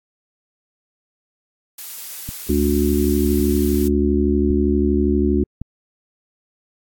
blue noise, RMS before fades -32 dBFS, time 1.78-3.88 s, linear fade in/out 5 ms
click train, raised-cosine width 5 ms, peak -16 dBFS, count 4, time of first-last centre 2.29-5.616 s, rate 0.902 Hz
harmonic tone, 72.5 Hz, D2, 22 cents flat, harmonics 1 / 3 / 4 / 5, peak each -20 / -20 / -20 / -20 dBFS, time 2.49-5.44 s, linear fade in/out 5 ms
effects AAC 64 kbps

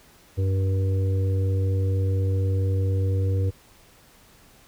harmonic tone, 95.7 Hz, G2, 41 cents flat, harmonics 1 / 3 / 4 / 5, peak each -20 / -36 / -39 / -33 dBFS, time 0.37-3.51 s, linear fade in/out 20 ms, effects pink hiss -54 dBFS RMS until 4.67 s

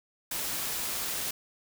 white noise, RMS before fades -33 dBFS, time 0.31-1.31 s, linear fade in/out 5 ms, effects none

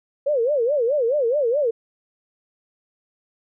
sine tone with vibrato, 523.3 Hz, C5, in tune, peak -17 dBFS, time 0.26-1.71 s, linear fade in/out 10 ms, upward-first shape sine, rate 4.7 Hz, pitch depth 250 cents each way, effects none

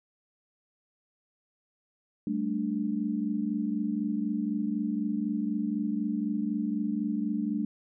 sine chord, G suspended second, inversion none, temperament equal, 196 / 220 / 293.7 Hz, G3 / A3 / D4, 0 / 0 / 0 cents, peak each -33 / -30 / -32 dBFS, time 2.27-7.65 s, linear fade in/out 2 ms, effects none

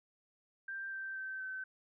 sine tone with pitch steps, 1578 / 1562.6 / 1547.3 / 1532.2 Hz, G6 / G6 / G6 / G6, +11 / -6 / -23 / -40 cents, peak -39 dBFS, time 0.68-1.64 s, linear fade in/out 5 ms, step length 240 ms, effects none

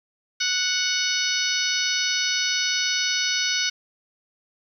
harmonic tone, 739 Hz, F#5, 2 cents flat, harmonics 2 / 3 / 4 / 5 / 6 / 7 / 8, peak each -29 / -29 / -29 / -29 / -29 / -29 / -29 dBFS, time 0.4-3.7 s, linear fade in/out 10 ms, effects 9-bit

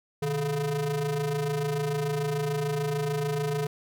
square ring-modulated tone, 139.3 Hz, C#3, 9 cents sharp, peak -24 dBFS, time 0.22-3.67 s, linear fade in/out 5 ms, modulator 292 Hz, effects none

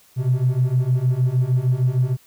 triangle beating tone pair, 123.47 / 129.97 Hz, B2 / C3, 0 / -11 cents, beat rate 6.5 Hz, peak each -17 / -15 dBFS, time 0.16-2.17 s, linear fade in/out 50 ms, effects tanh soft clip ceiling -11 dBFS + white hiss -54 dBFS RMS until 2.26 s

